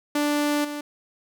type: tone with level steps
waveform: sawtooth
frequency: 293.7 Hz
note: D4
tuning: in tune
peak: -17 / -26 dBFS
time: 0.15-0.81 s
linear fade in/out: 5 ms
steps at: 0.64 s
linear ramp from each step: 10 ms
effects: none